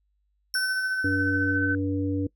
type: tone with exponential decay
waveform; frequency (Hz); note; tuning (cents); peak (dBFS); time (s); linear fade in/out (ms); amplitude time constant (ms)
sawtooth; 5440; F8; -46; -23; 0.54-1.56; 1; 220
type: tone with tremolo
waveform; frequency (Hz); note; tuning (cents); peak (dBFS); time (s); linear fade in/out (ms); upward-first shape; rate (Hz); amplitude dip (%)
sine; 1523; F#6; +50; -23; 0.55-1.75; 2; sine; 14; 35
type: harmonic tone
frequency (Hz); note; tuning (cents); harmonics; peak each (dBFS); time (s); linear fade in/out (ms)
96.2; G2; -32; 1 / 3 / 5; -29 / -25 / -34; 1.04-2.27; 5
effects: noise-tail reverb RT60 0.1 s tail -21 dB re dry + added 50 Hz sine -68 dBFS peak until 2.35 s